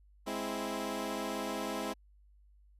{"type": "chord", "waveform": "15% pulse", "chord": "Ab augmented", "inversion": "none", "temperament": "equal", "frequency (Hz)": [207.7, 261.6, 329.6], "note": ["Ab3", "C4", "E4"], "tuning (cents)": [0, 0, 0], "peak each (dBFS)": -33, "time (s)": [0.26, 1.94], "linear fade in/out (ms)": 20, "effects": ["added 50 Hz sine -59 dBFS peak until 2.79 s", "resampled to 32000 Hz"]}